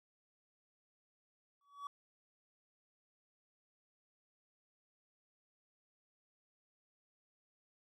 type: tone with exponential growth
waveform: triangle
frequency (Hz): 1136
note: C#6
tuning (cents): +42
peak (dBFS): -37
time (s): 1.61-1.87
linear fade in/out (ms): 2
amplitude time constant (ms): 56
effects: none